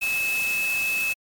sine tone in noise, 2600 Hz, E7, 24 cents flat, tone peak -22 dBFS, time 0.01-1.14 s, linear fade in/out 20 ms, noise white, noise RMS -33 dBFS, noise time 0.01-1.14 s, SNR +8 dB, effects MP3 96 kbps

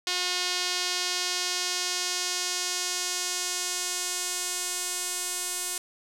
sawtooth tone with band-pass filter sweep, 360 Hz, F#4, 47 cents flat, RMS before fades -30 dBFS, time 0.07-5.78 s, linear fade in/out 2 ms, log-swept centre 4400 to 8800 Hz, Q 1.5, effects 9-bit

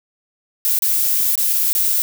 violet noise with dropouts, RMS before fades -17 dBFS, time 0.65-2.02 s, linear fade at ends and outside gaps 0 ms, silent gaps 0.789-0.822 / 1.355-1.377 / 1.532-1.535 / 1.73-1.751 s, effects none

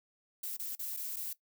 violet noise with dropouts, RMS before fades -39 dBFS, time 0.43-1.33 s, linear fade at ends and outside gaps 5 ms, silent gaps 0.567-0.593 / 0.753-0.792 / 0.966-0.971 / 1.161-1.166 s, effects noise-tail reverb RT60 0.1 s tail -17 dB re dry

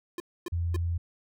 square tone bursts, 349.2 Hz, F4, in tune, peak -33 dBFS, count 3, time 0.18-0.763 s, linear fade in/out 2 ms, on 21 ms, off 260 ms
sine tone, 85.2 Hz, F2, 42 cents flat, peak -26 dBFS, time 0.52-0.98 s, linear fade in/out 10 ms
effects none

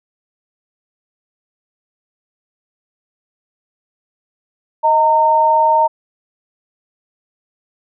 sine tone pair together, 626.8 / 916 Hz, D#5 / A#5, +13 / -31 cents, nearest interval perfect fifth, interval 656 cents, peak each -16 / -10 dBFS, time 4.83-5.88 s, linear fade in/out 20 ms, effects none

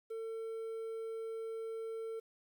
triangle tone with quantisation, 450 Hz, A4, 39 cents sharp, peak -37 dBFS, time 0.1-2.2 s, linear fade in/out 10 ms, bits 11, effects none

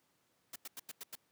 white noise bursts, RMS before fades -45 dBFS, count 6, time 0.53-1.154 s, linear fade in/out 5 ms, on 29 ms, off 90 ms, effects pink hiss -75 dBFS RMS until 1.31 s + high-pass 150 Hz 12 dB/octave

